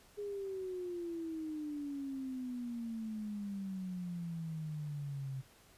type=exponential sweep; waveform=sine; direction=down; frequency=415.3 to 131.5 Hz; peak=-38 dBFS; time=0.17-5.42 s; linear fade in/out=20 ms; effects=pink hiss -63 dBFS RMS until 5.77 s + resampled to 32000 Hz